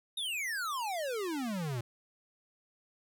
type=exponential sweep; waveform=square; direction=down; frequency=3768 to 112.8 Hz; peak=-34 dBFS; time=0.17-1.81 s; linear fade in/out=5 ms; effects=none